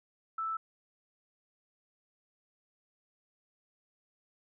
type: tone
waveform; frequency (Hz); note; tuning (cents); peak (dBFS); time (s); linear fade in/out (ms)
sine; 1318.5; E6; 0; -32; 0.38-0.57; 5
effects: none